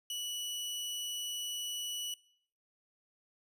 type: tone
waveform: sawtooth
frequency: 2948 Hz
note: F#7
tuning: 7 cents flat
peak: -33 dBFS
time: 0.1-2.14 s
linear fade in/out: 2 ms
effects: noise-tail reverb RT60 0.7 s tail -24 dB re dry + resampled to 32000 Hz